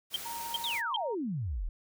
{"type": "noise", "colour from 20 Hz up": "white", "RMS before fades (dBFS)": -42, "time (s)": [0.1, 0.82], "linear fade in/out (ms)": 50}
{"type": "tone bursts", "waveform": "sine", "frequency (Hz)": 3168, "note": "G7", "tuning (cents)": 18, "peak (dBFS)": -28, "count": 3, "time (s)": [0.14, 0.963], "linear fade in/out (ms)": 2, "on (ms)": 21, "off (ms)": 380}
{"type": "tone with tremolo", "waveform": "sine", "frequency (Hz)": 931, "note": "A#5", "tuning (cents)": -2, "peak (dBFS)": -36, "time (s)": [0.25, 1.15], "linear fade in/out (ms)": 10, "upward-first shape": "triangle", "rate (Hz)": 20, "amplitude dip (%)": 30}
{"type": "exponential sweep", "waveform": "sine", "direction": "down", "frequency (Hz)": [3866, 33.9], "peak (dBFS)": -31, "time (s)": [0.64, 1.69], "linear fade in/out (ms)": 0}
{"effects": []}